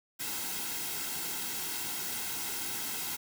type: noise with comb filter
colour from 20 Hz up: white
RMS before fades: -36 dBFS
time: 0.19-3.17 s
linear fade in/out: 20 ms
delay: 1.7 ms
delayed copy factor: -0.65
effects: none